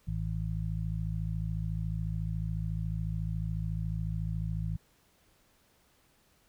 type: harmonic tone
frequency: 54 Hz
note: A1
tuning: 32 cents flat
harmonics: 1 / 2 / 3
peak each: -35 / -35 / -35 dBFS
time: 0.07-4.77 s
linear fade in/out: 10 ms
effects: pink hiss -67 dBFS RMS until 6.48 s